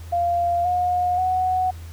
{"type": "tone with pitch steps", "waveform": "sine", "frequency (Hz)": [694, 719, 740], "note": ["F5", "F#5", "F#5"], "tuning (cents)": [-11, -50, 0], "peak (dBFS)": -18, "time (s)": [0.12, 1.71], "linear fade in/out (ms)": 10, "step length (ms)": 530, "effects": ["added 83 Hz sine -34 dBFS peak until 1.92 s", "pink hiss -48 dBFS RMS until 1.92 s"]}